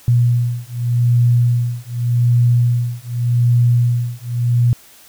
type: beating tone pair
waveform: sine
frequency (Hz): 120 / 120.85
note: B2 / B2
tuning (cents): -49 / -37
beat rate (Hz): 0.85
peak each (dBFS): -15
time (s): 0.08-4.73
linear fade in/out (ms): 0
effects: white hiss -45 dBFS RMS until 5.08 s